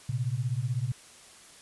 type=beating tone pair; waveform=sine; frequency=115.8 / 131.8 Hz; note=A#2 / C3; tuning=-11 / +13 cents; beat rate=16 Hz; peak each=-30 dBFS; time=0.09-0.92 s; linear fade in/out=5 ms; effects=white hiss -52 dBFS RMS until 1.61 s + resampled to 24000 Hz